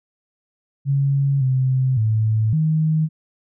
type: tone with pitch steps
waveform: sine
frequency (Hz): 138.9 / 130.3 / 109.6 / 157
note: C#3 / C3 / A2 / D#3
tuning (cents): +4 / -7 / -6 / +16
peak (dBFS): -15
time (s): 0.85-3.09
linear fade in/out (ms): 50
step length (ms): 560
effects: none